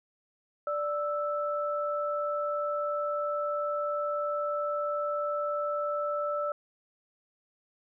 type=tone pair together; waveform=sine; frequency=587.3 / 1318.5 Hz; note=D5 / E6; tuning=0 / 0 cents; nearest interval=octave + major second; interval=1400 cents; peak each=-30 / -32 dBFS; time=0.67-6.52 s; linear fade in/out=2 ms; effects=none